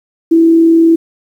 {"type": "tone with frequency modulation", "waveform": "sine", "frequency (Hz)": 329.6, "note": "E4", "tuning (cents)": 0, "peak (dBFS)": -4, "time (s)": [0.31, 0.96], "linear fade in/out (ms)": 10, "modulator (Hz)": 39.9, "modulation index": 0.22, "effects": ["7-bit"]}